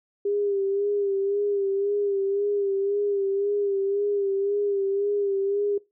sine tone with vibrato, 400.4 Hz, G4, 37 cents sharp, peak -22 dBFS, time 0.25-5.78 s, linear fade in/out 5 ms, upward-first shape sine, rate 1.9 Hz, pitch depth 43 cents each way, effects noise-tail reverb RT60 0.2 s tail -19 dB re dry

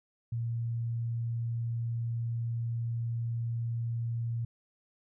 sine tone, 116.54 Hz, A#2, in tune, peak -30 dBFS, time 0.32-4.45 s, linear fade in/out 5 ms, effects none

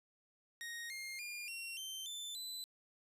sawtooth tone with pitch steps, 1870 / 2123 / 2411 / 2738 / 3109 / 3530 / 4008 Hz, A#6 / C7 / D7 / F7 / G7 / A7 / B7, +5 / +25 / +45 / -35 / -15 / +5 / +25 cents, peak -40 dBFS, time 0.61-2.64 s, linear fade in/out 0 ms, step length 290 ms, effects resampled to 32000 Hz

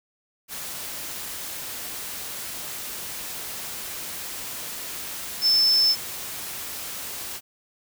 sine tone in noise, 5274 Hz, E8, in tune, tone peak -16 dBFS, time 5.41-5.96 s, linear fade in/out 50 ms, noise white, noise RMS -34 dBFS, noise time 0.48-7.41 s, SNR +15 dB, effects none

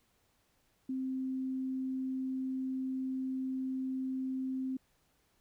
sine tone, 261.6 Hz, C4, in tune, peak -33 dBFS, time 0.89-4.77 s, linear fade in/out 5 ms, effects pink hiss -73 dBFS RMS until 5.4 s

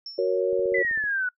sine tone with exponential decay, 5400 Hz, E8, 41 cents sharp, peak -32 dBFS, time 0.06-0.4 s, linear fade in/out 2 ms, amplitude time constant 72 ms
sine chord, F# major, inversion none, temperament equal, 370 / 466.2 / 554.4 Hz, F#4 / A#4 / C#5, 0 / 0 / 0 cents, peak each -25 dBFS, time 0.18-0.83 s, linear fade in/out 10 ms
click train, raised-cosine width 2 ms, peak -32 dBFS, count 9, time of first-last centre 0.53-1.04 s, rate 15.7 Hz
sine exponential sweep, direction down, 2031 to 1464 Hz, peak -23 dBFS, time 0.74-1.29 s, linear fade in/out 5 ms
effects noise-tail reverb RT60 0.1 s tail -23 dB re dry

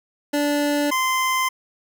25% pulse tone pair in turn, 291 / 1037 Hz, D4 / C6, -16 / -16 cents, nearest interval octave + minor seventh, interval 2200 cents, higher second, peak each -15 dBFS, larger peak neither, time 0.33-0.91 / 0.91-1.49 s, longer neither, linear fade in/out 10 ms, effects none

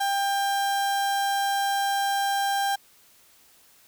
35% pulse tone, 795 Hz, G5, 24 cents sharp, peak -21 dBFS, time 0-2.76 s, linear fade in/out 10 ms, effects white hiss -57 dBFS RMS until 3.87 s

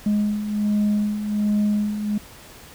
sine beating tone pair, 207.7 / 209 Hz, G#3 / G#3, 0 / +11 cents, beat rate 1.3 Hz, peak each -24 / -18 dBFS, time 0.06-2.18 s, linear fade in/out 5 ms, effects tanh soft clip ceiling -15 dBFS + pink hiss -44 dBFS RMS until 2.74 s

